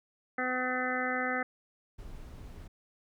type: harmonic tone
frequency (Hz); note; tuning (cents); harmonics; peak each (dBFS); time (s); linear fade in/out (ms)
253.6; B3; +46; 1 / 2 / 3 / 5 / 6 / 7 / 8; -37 / -37 / -37 / -37 / -37 / -37 / -37; 0.38-1.43; 5
type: noise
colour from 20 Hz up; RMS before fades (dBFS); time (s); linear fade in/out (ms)
brown; -45; 1.98-2.68; 10
effects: none